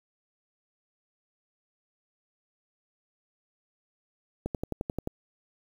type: click train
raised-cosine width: 2 ms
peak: -17 dBFS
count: 8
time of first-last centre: 4.46-5.074 s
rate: 11.4 Hz
effects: 8-bit